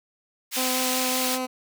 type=high-pass noise; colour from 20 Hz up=pink; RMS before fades=-27 dBFS; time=0.51-1.39 s; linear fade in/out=50 ms; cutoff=2500 Hz; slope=12 dB/octave
type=tone with vibrato; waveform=15% pulse; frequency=255.8 Hz; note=C4; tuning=39 cents flat; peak=-20 dBFS; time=0.56-1.47 s; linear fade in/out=20 ms; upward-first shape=sine; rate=5.2 Hz; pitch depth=10 cents each way
effects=none